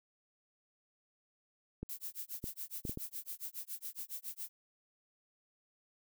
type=clicks; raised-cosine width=3 ms; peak=-27 dBFS; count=5; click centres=1.83 / 2.441 / 2.852 / 2.895 / 2.974 s
type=noise with tremolo; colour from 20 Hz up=violet; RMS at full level=-41 dBFS; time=1.89-4.49 s; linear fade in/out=0 ms; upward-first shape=sine; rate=7.2 Hz; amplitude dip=100%
effects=none